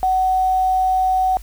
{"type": "tone with quantisation", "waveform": "sine", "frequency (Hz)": 750, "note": "F#5", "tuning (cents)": 23, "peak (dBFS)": -14, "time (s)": [0.03, 1.37], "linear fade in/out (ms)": 0, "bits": 7, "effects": ["added 50 Hz sine -33 dBFS peak until 1.42 s", "white hiss -48 dBFS RMS until 1.42 s"]}